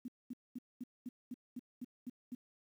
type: tone bursts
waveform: sine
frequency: 246.9 Hz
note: B3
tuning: in tune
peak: -40 dBFS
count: 10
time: 0.05-2.35 s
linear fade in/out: 5 ms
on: 32 ms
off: 220 ms
effects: 11-bit